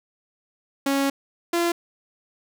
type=tone pair in turn; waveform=sawtooth; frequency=275.9 / 342.4 Hz; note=C#4 / F4; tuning=-8 / -34 cents; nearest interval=major third; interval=374 cents; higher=second; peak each=-16 dBFS; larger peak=neither; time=0.86-1.1 / 1.53-1.72 s; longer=first; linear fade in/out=5 ms; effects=none